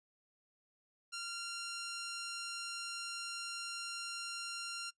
10% pulse tone, 1385 Hz, F6, 15 cents flat, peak -32 dBFS, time 1.12-4.91 s, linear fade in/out 20 ms, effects noise-tail reverb RT60 0.1 s tail -21 dB re dry + resampled to 22050 Hz

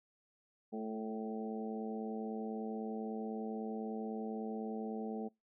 harmonic tone with a mistuned harmonic, 110 Hz, A2, in tune, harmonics 2 / 3 / 4 / 5 / 6 / 7, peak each -40 / -49 / -43 / -52 / -52 / -48 dBFS, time 0.72-5.29 s, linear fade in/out 20 ms, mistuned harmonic 3, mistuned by +32 cents, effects noise-tail reverb RT60 0.2 s tail -26 dB re dry

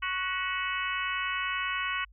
harmonic tone with a mistuned harmonic, 369.9 Hz, F#4, in tune, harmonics 3 / 4 / 5 / 6 / 7 / 8, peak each -34 / -35 / -36 / -37 / -37 / -38 dBFS, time 0.02-2.05 s, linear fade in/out 10 ms, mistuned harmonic 5, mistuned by +60 cents, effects added 50 Hz sine -53 dBFS peak until 2.12 s

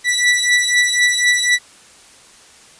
sawtooth beating tone pair, 1960 / 1964 Hz, B6 / B6, -14 / -10 cents, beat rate 4 Hz, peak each -12 / -12 dBFS, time 0.04-1.59 s, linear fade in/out 50 ms, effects white hiss -45 dBFS RMS until 2.79 s + resampled to 22050 Hz

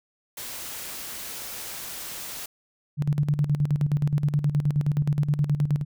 white noise, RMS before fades -36 dBFS, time 0.37-2.46 s, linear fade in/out 5 ms
sine tone with tremolo, 146.4 Hz, D3, 5 cents flat, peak -18 dBFS, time 2.97-5.85 s, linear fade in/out 50 ms, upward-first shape square, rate 9.5 Hz, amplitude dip 70%
effects none

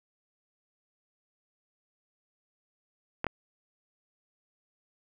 clicks, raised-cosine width 0.5 ms, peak -14 dBFS, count 2, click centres 3.244 / 3.267 s, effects 9-bit

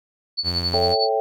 sine tone with tremolo, 4459 Hz, C#8, 9 cents sharp, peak -18 dBFS, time 0.37-1.09 s, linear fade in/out 20 ms, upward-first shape triangle, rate 11 Hz, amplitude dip 90%
sawtooth tone, 87.31 Hz, F2, in tune, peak -22 dBFS, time 0.43-0.96 s, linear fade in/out 50 ms
sine chord, A dominant seventh, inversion none, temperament equal, 440 / 554.4 / 659.3 / 784 Hz, A4 / C#5 / E5 / G5, 0 / 0 / 0 / 0 cents, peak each -22 / -25 / -26 / -23 dBFS, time 0.74-1.2 s, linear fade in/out 0 ms
effects none

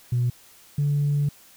sine tone pair in turn, 122.2 / 144.57 Hz, B2 / D3, -18 / -27 cents, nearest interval minor third, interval 291 cents, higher second, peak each -18 dBFS, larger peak neither, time 0.12-0.3 / 0.78-1.29 s, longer second, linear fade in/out 5 ms, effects tanh soft clip ceiling -16 dBFS + white hiss -52 dBFS RMS until 1.56 s

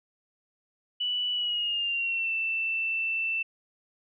sine tone with pitch glide, 2960 to 2668 Hz, F#7 to E7, 0 to +20 cents, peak -26 dBFS, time 1-3.43 s, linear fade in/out 10 ms, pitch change -180 cents, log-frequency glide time 1.32-2.33 s, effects none

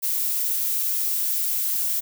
violet noise, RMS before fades -24 dBFS, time 0.02-2.01 s, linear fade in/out 20 ms, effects none

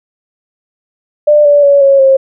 sine tone with pitch steps, 595 / 579.7 / 564.9 / 550.4 / 536.2 Hz, D5 / D5 / C#5 / C#5 / C5, +22 / -23 / +33 / -12 / +42 cents, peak -3 dBFS, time 1.27-2.17 s, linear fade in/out 10 ms, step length 180 ms, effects none

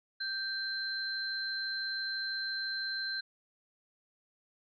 sine tone pair together, 1568 / 4107 Hz, G6 / C8, 0 / -33 cents, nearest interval octave + perfect fourth, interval 1667 cents, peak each -36 / -36 dBFS, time 0.2-3.21 s, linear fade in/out 10 ms, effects none

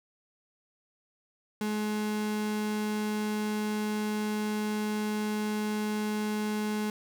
35% pulse tone, 212 Hz, G#3, 36 cents sharp, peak -27 dBFS, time 1.61-6.9 s, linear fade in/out 2 ms, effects none

